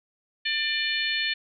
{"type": "harmonic tone with a mistuned harmonic", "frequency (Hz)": 595, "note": "D5", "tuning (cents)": 22, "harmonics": [3, 4, 5, 6, 7], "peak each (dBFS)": [-29, -30, -31, -32, -32], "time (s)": [0.45, 1.34], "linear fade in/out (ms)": 10, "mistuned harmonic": 7, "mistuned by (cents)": 47, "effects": []}